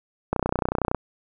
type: click train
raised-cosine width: 1 ms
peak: -8 dBFS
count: 20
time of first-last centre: 0.33-0.947 s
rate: 30.8 Hz
effects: none